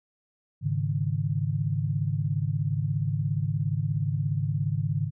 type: chord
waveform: sine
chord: Ab suspended fourth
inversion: none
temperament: equal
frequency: 103.83 / 138.59 / 155.56 Hz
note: Ab2 / Db3 / Eb3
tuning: 0 / 0 / 0 cents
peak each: -29 / -28 / -29 dBFS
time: 0.61-5.11 s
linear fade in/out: 50 ms
effects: none